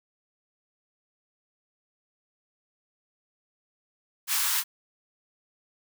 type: high-pass noise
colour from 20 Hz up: white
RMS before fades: -26 dBFS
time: 4.27-4.64 s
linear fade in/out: 50 ms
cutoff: 860 Hz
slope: 96 dB/octave
effects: none